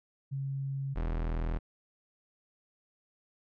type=tone pair in turn; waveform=sine / 40% pulse; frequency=136.7 / 40.86 Hz; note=C#3 / E1; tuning=-24 / -14 cents; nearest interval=octave + major sixth; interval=2090 cents; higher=first; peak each=-32 / -29 dBFS; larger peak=second; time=0.31-0.95 / 0.95-1.59 s; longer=neither; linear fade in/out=20 ms; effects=low-pass 2000 Hz 12 dB/octave